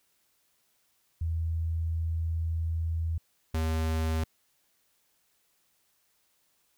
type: tone pair in turn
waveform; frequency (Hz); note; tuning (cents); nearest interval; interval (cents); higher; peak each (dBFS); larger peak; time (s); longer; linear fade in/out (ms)
sine / square; 81.9 / 79.98; E2 / D#2; -11 / +48; unison; 41; first; -27; neither; 1.21-3.18 / 3.54-4.24; first; 5
effects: white hiss -71 dBFS RMS until 6.77 s